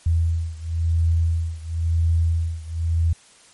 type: beating tone pair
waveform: sine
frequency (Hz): 82.41 / 83.38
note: E2 / E2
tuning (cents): 0 / +20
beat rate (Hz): 0.97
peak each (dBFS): -20 / -22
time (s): 0.06-3.13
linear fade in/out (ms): 5
effects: white hiss -51 dBFS RMS until 3.53 s + MP3 48 kbps